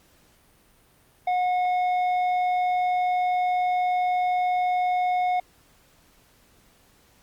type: tone with tanh clipping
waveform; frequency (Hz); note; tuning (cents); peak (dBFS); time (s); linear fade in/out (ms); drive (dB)
triangle; 726; F#5; -33; -22; 1.27-5.4; 5; 11
effects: pink hiss -59 dBFS RMS until 7.22 s + Opus 48 kbps